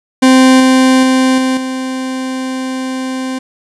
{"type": "tone with level steps", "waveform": "40% pulse", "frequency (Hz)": 260, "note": "C4", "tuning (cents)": -11, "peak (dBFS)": [-3, -5, -7, -10, -16], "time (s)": [0.22, 3.39], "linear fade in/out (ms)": 10, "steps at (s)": [0.6, 1.03, 1.38, 1.57], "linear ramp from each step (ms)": 2, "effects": ["resampled to 24000 Hz", "7-bit"]}